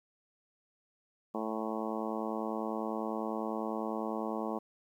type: harmonic tone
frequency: 110 Hz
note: A2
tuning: in tune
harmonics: 2 / 3 / 4 / 5 / 6 / 7 / 8 / 9 / 10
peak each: -38 / -40 / -41 / -42 / -43 / -43 / -44 / -45 / -45 dBFS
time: 1.34-4.59 s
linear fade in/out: 10 ms
effects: 11-bit